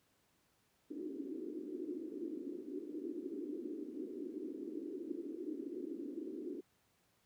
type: band-pass noise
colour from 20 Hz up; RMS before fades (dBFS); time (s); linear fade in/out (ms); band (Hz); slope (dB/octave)
pink; -44; 0.9-6.61; 10; 280 to 370; 48
effects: pink hiss -75 dBFS RMS until 7.25 s + high-pass 80 Hz 12 dB/octave